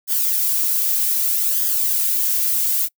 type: noise with flanger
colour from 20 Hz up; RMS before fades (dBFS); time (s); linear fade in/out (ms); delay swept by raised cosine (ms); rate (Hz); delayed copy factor
violet; -19; 0.07-2.89; 50; 0.6 to 2.6; 0.64; +0.55
effects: noise-tail reverb RT60 0.1 s tail -26 dB re dry